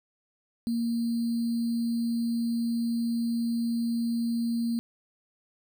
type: tone with sample-and-hold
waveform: sine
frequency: 233.1 Hz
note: A#3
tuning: in tune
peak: -25 dBFS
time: 0.67-4.79 s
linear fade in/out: 0 ms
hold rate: 4410 Hz
effects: none